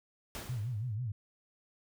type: noise with exponential decay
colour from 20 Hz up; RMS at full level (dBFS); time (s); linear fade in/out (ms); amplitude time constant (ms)
pink; -40; 0.35-0.95; 0; 130
type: tone with vibrato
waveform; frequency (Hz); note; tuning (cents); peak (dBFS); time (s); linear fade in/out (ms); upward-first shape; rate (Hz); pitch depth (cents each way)
sine; 114.4; A#2; -32; -33; 0.49-1.12; 5; sine; 6.1; 200
effects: none